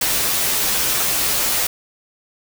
white noise with comb filter, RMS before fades -19 dBFS, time 0.01-1.67 s, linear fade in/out 5 ms, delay 11 ms, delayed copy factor -0.95, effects none

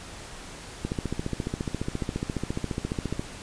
click train, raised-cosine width 3 ms, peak -15 dBFS, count 35, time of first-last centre 0.85-3.195 s, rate 14.5 Hz, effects pink hiss -42 dBFS RMS until 3.42 s + resampled to 22050 Hz

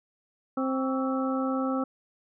harmonic tone with a mistuned harmonic, 263.4 Hz, C4, 12 cents sharp, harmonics 1 / 2 / 3 / 4 / 5, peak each -27 / -32 / -37 / -39 / -34 dBFS, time 0.57-1.84 s, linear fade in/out 5 ms, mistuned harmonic 4, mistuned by +120 cents, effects none

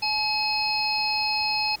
harmonic tone, 852 Hz, G#5, 44 cents sharp, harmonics 1 / 3 / 5 / 6, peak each -28 / -28 / -28 / -28 dBFS, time 0.02-1.76 s, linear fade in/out 10 ms, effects pink hiss -49 dBFS RMS until 1.8 s

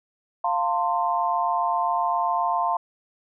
sine chord, F major, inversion none, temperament equal with one note detuned, 698.5 / 899 / 1046.5 Hz, F5 / A5 / C6, 0 / +37 / 0 cents, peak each -25 dBFS, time 0.44-2.77 s, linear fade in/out 5 ms, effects none

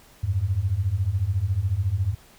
sine beating tone pair, 87.6 / 101.6 Hz, F2 / G#2, +6 / -38 cents, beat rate 14 Hz, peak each -25 / -23 dBFS, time 0.23-2.15 s, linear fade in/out 10 ms, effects pink hiss -53 dBFS RMS until 2.38 s

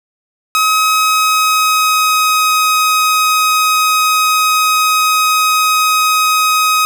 sawtooth tone with pitch glide, 1271 to 1260.8 Hz, D#6 to D#6, +36 to +23 cents, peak -6 dBFS, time 0.55-6.85 s, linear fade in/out 0 ms, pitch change -13 cents, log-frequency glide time 0.88-2.47 s, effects none

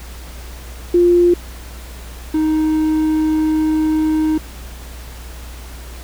sine / triangle tone pair in turn, 350 / 311.8 Hz, F4 / D#4, +4 / +4 cents, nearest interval major second, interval 200 cents, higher first, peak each -8 / -11 dBFS, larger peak first, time 0.94-1.34 / 2.34-4.38 s, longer second, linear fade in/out 5 ms, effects added 60 Hz sine -31 dBFS peak until 6.03 s + pink hiss -38 dBFS RMS until 6.03 s

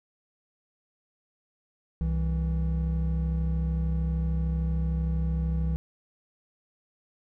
triangle tone pair together, 65.41 / 163.07 Hz, C2 / E3, 0 / -18 cents, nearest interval octave + major third, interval 1582 cents, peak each -24 / -27 dBFS, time 2.01-5.76 s, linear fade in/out 0 ms, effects none

